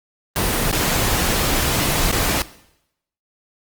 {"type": "noise with dropouts", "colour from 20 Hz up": "pink", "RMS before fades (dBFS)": -19, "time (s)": [0.36, 2.42], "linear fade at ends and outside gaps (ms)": 1, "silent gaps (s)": [[0.715, 0.727], [2.115, 2.126]], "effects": ["noise-tail reverb RT60 0.8 s tail -18 dB re dry", "Opus 24 kbps"]}